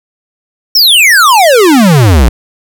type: exponential sweep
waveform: square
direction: down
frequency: 5600 to 53.7 Hz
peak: -3 dBFS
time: 0.75-2.29 s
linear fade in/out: 5 ms
effects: none